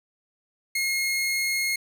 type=tone; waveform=sawtooth; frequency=2153 Hz; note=C7; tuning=49 cents sharp; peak=-20 dBFS; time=0.75-1.76 s; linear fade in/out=5 ms; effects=none